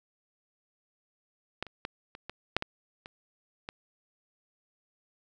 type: clicks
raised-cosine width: 0.3 ms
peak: -16 / -29 / -18 / -28 / -22 / -8 / -16 / -27 / -21 dBFS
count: 9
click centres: 1.626 / 1.667 / 1.851 / 2.151 / 2.296 / 2.566 / 2.624 / 3.059 / 3.689 s
effects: none